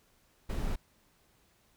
brown noise, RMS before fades -32 dBFS, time 0.49-0.76 s, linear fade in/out 10 ms, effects pink hiss -68 dBFS RMS until 1.76 s

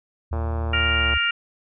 sine tone with pitch glide, 77.78 to 72.15 Hz, D#2 to D2, 0 to -30 cents, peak -23 dBFS, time 0.31-1.18 s, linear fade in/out 10 ms, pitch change -130 cents, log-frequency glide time 0.83-1.04 s
click train, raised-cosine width 1 ms, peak -18 dBFS, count 93, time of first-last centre 0.33-1.137 s, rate 114 Hz
harmonic tone, 467.3 Hz, A#4, 4 cents sharp, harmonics 3 / 4 / 5 / 6, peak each -23 / -28 / -27 / -23 dBFS, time 0.73-1.31 s, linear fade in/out 5 ms
effects none

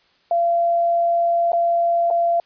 sine tone with dropouts, 684 Hz, F5, 36 cents flat, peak -15 dBFS, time 0.31-2.4 s, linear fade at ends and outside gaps 2 ms, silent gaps 1.52-1.531 / 2.103-2.109 s, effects white hiss -59 dBFS RMS until 2.45 s + resampled to 11025 Hz

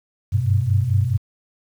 sine tone cluster, 95.1 / 99.7 / 124.9 Hz, F#2 / G2 / B2, +48 / +30 / +20 cents, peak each -20 dBFS, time 0.32-1.18 s, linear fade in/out 20 ms, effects 8-bit

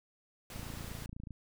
pink noise, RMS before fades -47 dBFS, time 0.5-1.06 s, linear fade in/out 2 ms
click train, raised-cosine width 5 ms, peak -32 dBFS, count 22, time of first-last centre 0.56-1.307 s, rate 28.1 Hz
effects none

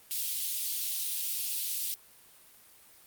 white high-pass noise, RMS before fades -33 dBFS, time 0.11-1.94 s, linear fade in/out 0 ms, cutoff 3000 Hz, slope 24 dB/octave, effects white hiss -57 dBFS RMS until 3.06 s + Opus 32 kbps

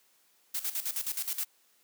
blue noise with tremolo, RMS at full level -32 dBFS, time 0.54-1.45 s, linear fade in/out 10 ms, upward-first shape square, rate 9.5 Hz, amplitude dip 75%, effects white hiss -67 dBFS RMS until 1.83 s + high-pass 200 Hz 12 dB/octave

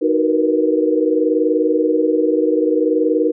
sine chord, B major seventh, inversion first, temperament equal with one note detuned, 311.1 / 370 / 466.2 / 486.8 Hz, D#4 / F#4 / A#4 / B4, 0 / 0 / 0 / -25 cents, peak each -17 / -21 / -18 / -19 dBFS, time 0.01-3.32 s, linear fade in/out 20 ms, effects none

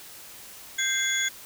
sine tone cluster, 1581 / 2089 / 3389 / 6730 Hz, G6 / C7 / G#7 / G#8, +14 / -3 / +34 / +22 cents, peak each -29 dBFS, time 0.78-1.29 s, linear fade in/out 10 ms, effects white hiss -45 dBFS RMS until 1.45 s

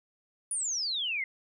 sine exponential sweep, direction down, 9956 to 2032 Hz, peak -29 dBFS, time 0.51-1.24 s, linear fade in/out 2 ms, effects none

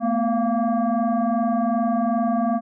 sine tone with frequency modulation, 221.7 Hz, A3, 13 cents sharp, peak -18 dBFS, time 0-2.61 s, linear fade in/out 50 ms, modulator 466 Hz, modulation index 1.4, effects none

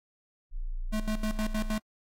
sine tone, 29.15 Hz, A#0, 1 cent sharp, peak -30 dBFS, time 0.51-1.79 s, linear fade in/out 50 ms
square tone with tremolo, 215.2 Hz, A3, 38 cents flat, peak -29 dBFS, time 0.92-1.8 s, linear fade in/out 20 ms, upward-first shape square, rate 6.4 Hz, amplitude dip 80%
effects AAC 48 kbps

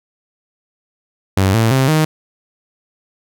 sawtooth tone with pitch steps, 96 / 112.85 / 132.66 / 155.95 Hz, G2 / A2 / C3 / D#3, -36 / +44 / +24 / +4 cents, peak -7 dBFS, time 1.37-2.05 s, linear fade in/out 5 ms, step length 170 ms, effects none

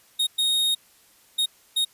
45% pulse tone bursts at uneven times, 3729 Hz, A#7, in tune, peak -20 dBFS, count 4, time 0.19-0.27 / 0.38-0.75 / 1.38-1.46 / 1.76-1.85 s, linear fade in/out 10 ms, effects white hiss -57 dBFS RMS until 1.93 s + resampled to 32000 Hz

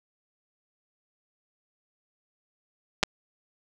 clicks, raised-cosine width 0.2 ms, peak -4 dBFS, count 2, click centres 3.03 / 3.035 s, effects none

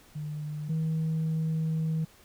sine tone pair in turn, 150.5 / 159.45 Hz, D3 / D#3, +43 / +43 cents, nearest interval minor second, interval 100 cents, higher second, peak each -32 / -24 dBFS, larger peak second, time 0.15-0.69 / 0.69-2.05 s, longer second, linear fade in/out 10 ms, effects tanh soft clip ceiling -24 dBFS + pink hiss -57 dBFS RMS until 2.24 s

